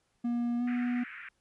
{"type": "tone with pitch glide", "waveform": "triangle", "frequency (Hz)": [238.5, 244.6], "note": ["A#3", "B3"], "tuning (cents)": [40, -16], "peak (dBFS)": -26, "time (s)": [0.24, 1.04], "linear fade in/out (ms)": 10, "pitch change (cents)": 44, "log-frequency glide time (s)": [0.58, 0.63]}
{"type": "band-pass noise", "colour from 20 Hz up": "pink", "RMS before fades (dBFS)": -45, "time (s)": [0.67, 1.29], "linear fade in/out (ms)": 5, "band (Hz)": [1400, 2400], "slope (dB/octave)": 48}
{"effects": ["pink hiss -75 dBFS RMS until 1.4 s", "resampled to 24000 Hz"]}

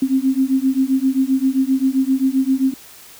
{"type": "beating tone pair", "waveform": "sine", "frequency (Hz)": [261.6, 269.2], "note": ["C4", "C4"], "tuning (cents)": [0, 49], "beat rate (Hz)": 7.6, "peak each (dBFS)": -17, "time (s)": [0.02, 2.74], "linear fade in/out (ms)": 5, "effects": ["white hiss -42 dBFS RMS until 3.19 s"]}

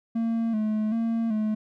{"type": "tone with vibrato", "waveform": "triangle", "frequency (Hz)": 221.6, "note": "A3", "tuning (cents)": 13, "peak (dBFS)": -21, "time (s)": [0.15, 1.55], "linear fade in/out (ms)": 10, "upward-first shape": "square", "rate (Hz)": 1.3, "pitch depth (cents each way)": 52, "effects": []}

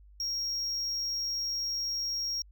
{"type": "tone", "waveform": "triangle", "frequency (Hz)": 5588, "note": "F8", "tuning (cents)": 0, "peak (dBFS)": -29, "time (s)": [0.2, 2.42], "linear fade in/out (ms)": 2, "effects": ["added 50 Hz sine -52 dBFS peak until 2.51 s"]}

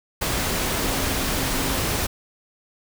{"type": "tone in noise", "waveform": "sine", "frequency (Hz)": 267.9, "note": "C4", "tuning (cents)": 41, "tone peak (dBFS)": -33, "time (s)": [0.8, 1.82], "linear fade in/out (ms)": 10, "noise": "pink", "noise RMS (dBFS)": -24, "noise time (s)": [0.21, 2.07], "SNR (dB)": -12, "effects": []}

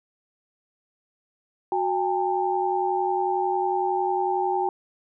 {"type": "tone cluster", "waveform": "sine", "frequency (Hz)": [367.9, 803, 894], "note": ["F#4", "G5", "A5"], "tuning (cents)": [-10, 41, 27], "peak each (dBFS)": [-26, -24, -29], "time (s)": [1.72, 4.69], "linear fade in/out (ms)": 2, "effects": []}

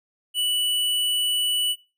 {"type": "tone", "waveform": "square", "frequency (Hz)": 2960, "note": "F#7", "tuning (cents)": 0, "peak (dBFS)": -21, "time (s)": [0.34, 1.76], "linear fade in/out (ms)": 50, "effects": ["noise-tail reverb RT60 0.3 s tail -19 dB re dry"]}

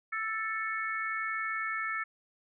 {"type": "harmonic tone", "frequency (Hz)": 441, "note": "A4", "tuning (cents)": 4, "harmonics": [3, 4, 5], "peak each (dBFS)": [-35, -35, -37], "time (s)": [0.12, 2.04], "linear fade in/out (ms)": 10, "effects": []}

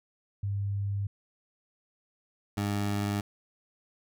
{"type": "tone pair in turn", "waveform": ["sine", "20% pulse"], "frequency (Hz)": [100, 101.98], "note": ["G2", "G#2"], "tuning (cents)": [35, -31], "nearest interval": "unison", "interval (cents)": 34, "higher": "second", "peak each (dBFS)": [-28, -23], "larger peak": "second", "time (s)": [[0.43, 1.07], [2.57, 3.21]], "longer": "neither", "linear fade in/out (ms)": 5, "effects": []}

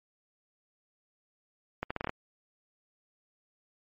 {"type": "accelerating click train", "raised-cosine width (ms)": 0.5, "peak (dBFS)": -17, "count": 7, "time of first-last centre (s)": [1.83, 2.094], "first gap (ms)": 75, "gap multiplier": 0.78, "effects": ["MP3 32 kbps"]}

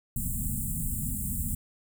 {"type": "band-stop noise", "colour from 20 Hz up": "pink", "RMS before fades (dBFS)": -31, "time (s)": [0.16, 1.55], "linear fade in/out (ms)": 5, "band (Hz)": [250, 7500], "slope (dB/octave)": 96, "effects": []}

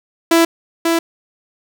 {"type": "tone with echo", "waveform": "sawtooth", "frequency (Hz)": 332.6, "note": "E4", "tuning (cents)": 16, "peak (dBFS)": -5, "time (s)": [0.31, 0.45], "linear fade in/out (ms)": 5, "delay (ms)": 540, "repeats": 1, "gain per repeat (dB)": -4, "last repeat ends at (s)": 0.99, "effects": []}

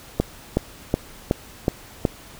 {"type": "click train", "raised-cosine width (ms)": 2, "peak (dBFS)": -4, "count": 6, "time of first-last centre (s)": [0.2, 2.052], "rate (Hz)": 2.7, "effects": ["pink hiss -44 dBFS RMS until 2.39 s"]}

